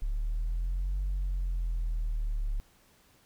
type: exponential two-way sweep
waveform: sine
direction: up then down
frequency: 35.14 to 47.72 to 35.14 Hz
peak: -26 dBFS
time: 0.02-2.6 s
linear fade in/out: 0 ms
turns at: 1 s
effects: tanh soft clip ceiling -26 dBFS + pink hiss -63 dBFS RMS until 3.25 s